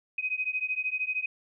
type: beating tone pair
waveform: sine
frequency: 2508 / 2521 Hz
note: D#7 / D#7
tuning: +13 / +22 cents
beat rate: 13 Hz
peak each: -31 dBFS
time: 0.18-1.26 s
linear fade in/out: 5 ms
effects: none

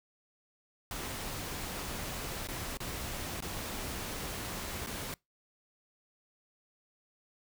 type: noise with dropouts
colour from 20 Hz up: pink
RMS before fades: -39 dBFS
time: 0.91-5.14 s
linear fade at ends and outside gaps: 1 ms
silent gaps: 2.473-2.486 / 2.771-2.803 / 3.405-3.423 / 4.863-4.87 s
effects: noise-tail reverb RT60 0.2 s tail -25 dB re dry

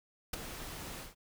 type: noise with ADSR envelope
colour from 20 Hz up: pink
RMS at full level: -33 dBFS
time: 0.33-1.15 s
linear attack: 7 ms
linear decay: 11 ms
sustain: -11 dB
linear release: 150 ms
effects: none

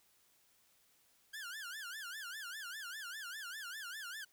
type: tone with vibrato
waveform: sawtooth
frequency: 1568 Hz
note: G6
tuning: in tune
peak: -40 dBFS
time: 1.33-4.25 s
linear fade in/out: 10 ms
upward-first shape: sine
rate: 5 Hz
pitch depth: 220 cents each way
effects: white hiss -71 dBFS RMS until 4.32 s

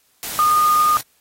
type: tone in noise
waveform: sine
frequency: 1224 Hz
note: D#6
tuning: 29 cents flat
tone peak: -12 dBFS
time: 0.39-0.97 s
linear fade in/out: 0 ms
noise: white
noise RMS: -28 dBFS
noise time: 0.23-1.01 s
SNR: +13 dB
effects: white hiss -60 dBFS RMS until 1.2 s + AAC 48 kbps

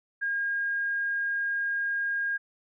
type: tone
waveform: sine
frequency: 1622 Hz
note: G#6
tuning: 41 cents flat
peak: -26 dBFS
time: 0.21-2.38 s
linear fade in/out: 20 ms
effects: none

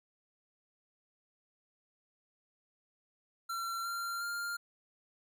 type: tone with pitch steps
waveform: square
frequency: 1361 / 1380 / 1399.3 Hz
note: F6 / F6 / F6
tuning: -45 / -21 / +3 cents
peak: -36 dBFS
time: 3.49-4.57 s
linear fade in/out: 10 ms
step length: 360 ms
effects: none

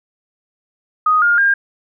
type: tone with pitch steps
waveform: sine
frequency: 1247 / 1416 / 1607.8 Hz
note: D#6 / F6 / G6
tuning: +3 / +23 / +43 cents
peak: -10 dBFS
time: 1.06-1.54 s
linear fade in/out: 5 ms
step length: 160 ms
effects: none

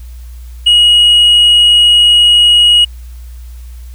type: tone with tanh clipping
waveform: sine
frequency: 2897 Hz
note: F#7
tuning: 37 cents flat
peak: -4 dBFS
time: 0.66-2.85 s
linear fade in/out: 10 ms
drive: 2 dB
effects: added 60 Hz sine -26 dBFS peak until 3.94 s + white hiss -46 dBFS RMS until 3.94 s

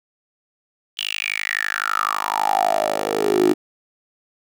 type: tone with high-pass filter sweep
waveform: 10% pulse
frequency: 51.91 Hz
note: G#1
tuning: in tune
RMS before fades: -21 dBFS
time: 0.97-3.54 s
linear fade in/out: 20 ms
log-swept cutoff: 3100 to 330 Hz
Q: 8.4
effects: none

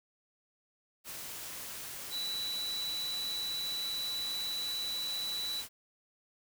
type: tone in noise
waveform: sine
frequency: 3951 Hz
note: B7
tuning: in tune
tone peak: -34 dBFS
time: 2.1-5.64 s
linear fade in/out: 50 ms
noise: white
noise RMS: -43 dBFS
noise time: 1.04-5.69 s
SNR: +6 dB
effects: none

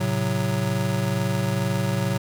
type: chord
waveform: square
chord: F# diminished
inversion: first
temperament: just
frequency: 111 / 133.2 / 185 Hz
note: A2 / C3 / F#3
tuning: +16 / +31 / 0 cents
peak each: -27 dBFS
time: 0-2.18 s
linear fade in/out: 10 ms
effects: none

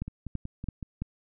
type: two click trains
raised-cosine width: 5 ms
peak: -19 / -24 dBFS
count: 4 / 5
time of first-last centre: 0.02-1.02 / 0.08-0.828 s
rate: 3 / 5.35 Hz
effects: none

